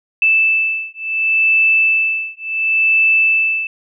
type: beating tone pair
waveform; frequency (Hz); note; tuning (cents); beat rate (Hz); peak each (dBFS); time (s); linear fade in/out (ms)
sine; 2637 / 2637.7; E7 / E7; 0 / 0; 0.7; -15; 0.22-3.67; 2
effects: none